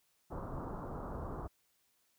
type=low-pass noise; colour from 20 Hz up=pink; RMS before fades=-42 dBFS; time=0.3-1.48 s; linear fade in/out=20 ms; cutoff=1300 Hz; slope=48 dB/octave; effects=white hiss -75 dBFS RMS until 2.18 s